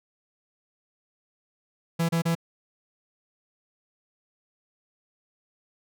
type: tone bursts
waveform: 45% pulse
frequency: 166.6 Hz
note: E3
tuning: 19 cents sharp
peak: -22 dBFS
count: 3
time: 1.99-2.352 s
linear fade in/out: 10 ms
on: 100 ms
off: 31 ms
effects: none